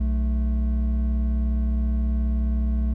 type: tone pair together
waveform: triangle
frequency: 61.4 / 218.8 Hz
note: B1 / A3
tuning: -9 / -9 cents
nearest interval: octave + minor seventh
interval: 2200 cents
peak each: -18 / -28 dBFS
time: 0-2.94 s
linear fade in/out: 10 ms
effects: none